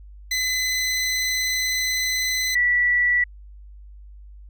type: tone pair in turn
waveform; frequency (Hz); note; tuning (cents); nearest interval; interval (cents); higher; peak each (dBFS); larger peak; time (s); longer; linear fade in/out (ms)
20% pulse / sine; 2021 / 1954.4; B6 / B6; +39 / -19; minor second; 58; first; -16; neither; 0.31-2.55 / 2.55-3.24; first; 5
effects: added 50 Hz sine -40 dBFS peak until 4.49 s